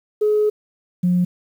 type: tone pair in turn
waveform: sine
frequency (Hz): 422.9 / 178.58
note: G#4 / F3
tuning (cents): +31 / +39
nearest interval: octave + minor third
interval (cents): 1492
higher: first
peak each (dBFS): -13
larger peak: neither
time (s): 0.21-0.5 / 1.03-1.25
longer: first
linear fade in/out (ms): 10
effects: tanh soft clip ceiling -9 dBFS + 8-bit